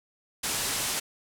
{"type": "low-pass noise", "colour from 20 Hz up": "white", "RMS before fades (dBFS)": -30, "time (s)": [0.43, 1], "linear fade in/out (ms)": 10, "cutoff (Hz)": 11000, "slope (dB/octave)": 24, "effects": []}